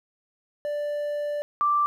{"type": "tone pair in turn", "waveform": ["triangle", "sine"], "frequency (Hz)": [587.3, 1174.6], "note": ["D5", "D6"], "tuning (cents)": [0, 0], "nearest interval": "octave", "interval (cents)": 1200, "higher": "second", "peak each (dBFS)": [-24, -19], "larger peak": "second", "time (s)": [[0.65, 1.42], [1.61, 1.86]], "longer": "first", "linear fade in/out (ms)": 0, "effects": ["10-bit"]}